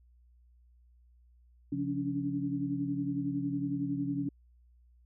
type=tone cluster; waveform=sine; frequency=136.8 / 175.3 / 281.5 / 292.4 Hz; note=C#3 / F3 / C#4 / D4; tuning=-23 / +7 / +27 / -7 cents; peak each=-38 / -39 / -32 / -40 dBFS; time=1.72-4.29 s; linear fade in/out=5 ms; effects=added 60 Hz sine -59 dBFS peak until 5.05 s